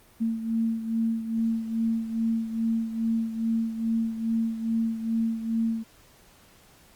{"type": "beating tone pair", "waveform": "sine", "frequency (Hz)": [225.9, 228.3], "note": ["A3", "A#3"], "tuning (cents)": [46, -36], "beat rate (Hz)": 2.4, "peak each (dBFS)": [-25, -31], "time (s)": [0.2, 5.84], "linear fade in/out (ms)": 20, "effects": ["pink hiss -56 dBFS RMS until 6.95 s", "Opus 32 kbps"]}